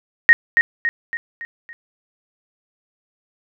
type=tone with echo; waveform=sine; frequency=1865 Hz; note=A#6; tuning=in tune; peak=-4 dBFS; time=0.29-0.33 s; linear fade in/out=0 ms; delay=280 ms; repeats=5; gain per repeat=-6 dB; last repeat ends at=1.73 s; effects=none